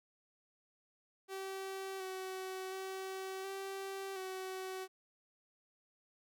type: tone with pitch steps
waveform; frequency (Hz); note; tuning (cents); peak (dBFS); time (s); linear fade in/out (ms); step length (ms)
sawtooth; 385 / 376.7 / 381.1 / 388.5 / 376.5; G4 / F#4 / G4 / G4 / F#4; -31 / +31 / -49 / -16 / +30; -37; 1.28-4.88; 50; 720
effects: none